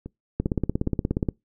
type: two click trains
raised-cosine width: 3 ms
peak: -22 / -10 dBFS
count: 3 / 16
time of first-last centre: 0.06-0.87 / 0.4-1.288 s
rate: 2.47 / 16.9 Hz
effects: noise-tail reverb RT60 0.2 s tail -25 dB re dry